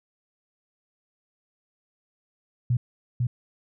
sine tone with echo, 122.1 Hz, B2, 19 cents flat, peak -19 dBFS, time 2.7-2.77 s, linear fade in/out 5 ms, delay 500 ms, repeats 1, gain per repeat -2 dB, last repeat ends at 3.27 s, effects none

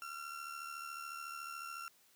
35% pulse tone with amplitude modulation, 1366 Hz, F6, 39 cents flat, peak -39 dBFS, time 0.02-1.88 s, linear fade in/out 0 ms, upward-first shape sine, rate 73.9 Hz, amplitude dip 60%, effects white hiss -68 dBFS RMS until 2.15 s + high-pass 100 Hz 12 dB/octave

